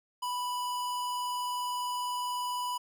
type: tone with vibrato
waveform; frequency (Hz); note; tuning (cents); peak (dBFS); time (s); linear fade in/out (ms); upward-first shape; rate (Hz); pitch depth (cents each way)
square; 987.8; B5; 0; -32; 0.22-2.78; 10; sine; 20; 16
effects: 12-bit